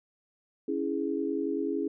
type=chord; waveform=sine; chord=C# minor; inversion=none; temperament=equal with one note detuned; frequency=277.2 / 327.7 / 415.3 Hz; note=C#4 / E4 / G#4; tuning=0 / -10 / 0 cents; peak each=-32 dBFS; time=0.68-1.88 s; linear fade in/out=5 ms; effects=none